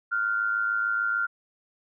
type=tone pair together; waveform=sine; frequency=1396.9 / 1503.6 Hz; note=F6 / F#6; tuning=0 / +27 cents; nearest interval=minor second; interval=127 cents; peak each=-24 / -31 dBFS; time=0.11-1.27 s; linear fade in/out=20 ms; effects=none